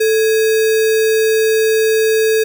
sine tone with sample-and-hold, 440 Hz, A4, in tune, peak -10 dBFS, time 0-2.44 s, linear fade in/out 10 ms, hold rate 2100 Hz, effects none

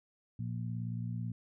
harmonic tone, 58.27 Hz, A#1, in tune, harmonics 2 / 3 / 4, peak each -36 / -41 / -45 dBFS, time 0.39-1.32 s, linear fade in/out 5 ms, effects none

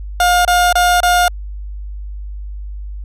30% pulse tone bursts, 711 Hz, F5, 31 cents sharp, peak -7 dBFS, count 4, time 0.2-1.281 s, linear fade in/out 2 ms, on 250 ms, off 27 ms, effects added 50 Hz sine -24 dBFS peak until 3.04 s + resampled to 32000 Hz

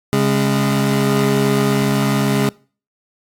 25% pulse tone pair together, 136.7 / 205.4 Hz, C#3 / G#3, -24 / -19 cents, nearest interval perfect fifth, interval 705 cents, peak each -13 dBFS, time 0.13-2.49 s, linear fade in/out 0 ms, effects noise-tail reverb RT60 0.4 s tail -24 dB re dry + AAC 64 kbps

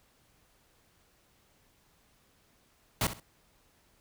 pink noise with echo, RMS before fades -28 dBFS, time 3.01-3.07 s, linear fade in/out 2 ms, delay 65 ms, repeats 2, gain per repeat -12 dB, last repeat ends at 3.2 s, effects pink hiss -67 dBFS RMS until 4 s

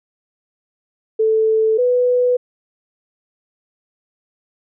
sine tone pair in turn, 440 / 495.1 Hz, A4 / B4, 0 / +4 cents, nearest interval major second, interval 204 cents, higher second, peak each -12 dBFS, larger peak neither, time 1.19-1.78 / 1.78-2.37 s, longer neither, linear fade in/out 10 ms, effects none

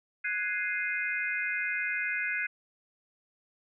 sine chord, Ab dominant seventh, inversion third, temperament equal, 1480 / 1661.2 / 2093 / 2489 Hz, Gb6 / Ab6 / C7 / Eb7, 0 / 0 / 0 / 0 cents, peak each -35 / -35 / -33 / -35 dBFS, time 0.24-2.47 s, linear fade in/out 10 ms, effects none

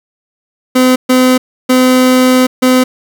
30% pulse tone bursts at uneven times, 255.3 Hz, C4, 42 cents flat, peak -3 dBFS, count 4, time 0.75-0.96 / 1.09-1.38 / 1.69-2.47 / 2.62-2.84 s, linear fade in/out 10 ms, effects none

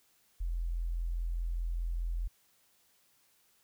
sine tone, 42.42 Hz, F1, 50 cents flat, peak -31 dBFS, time 0.4-2.28 s, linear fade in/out 10 ms, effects white hiss -69 dBFS RMS until 3.63 s

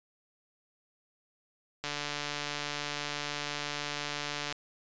click train, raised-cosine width 0.2 ms, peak -17 dBFS, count 393, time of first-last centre 1.84-4.525 s, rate 146 Hz, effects resampled to 16000 Hz

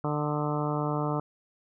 harmonic tone with a mistuned harmonic, 149 Hz, D3, 25 cents sharp, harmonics 1 / 2 / 3 / 4 / 5 / 6 / 7 / 8 / 9, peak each -30 / -33 / -35 / -36 / -37 / -38 / -38 / -39 / -40 dBFS, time 0.04-1.2 s, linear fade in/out 2 ms, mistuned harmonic 9, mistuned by -56 cents, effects none

